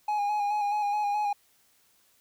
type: tone with vibrato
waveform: triangle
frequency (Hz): 828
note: G#5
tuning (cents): -5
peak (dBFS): -23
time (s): 0.08-1.33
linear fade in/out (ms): 5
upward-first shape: square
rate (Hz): 4.7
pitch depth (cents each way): 27
effects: white hiss -65 dBFS RMS until 2.2 s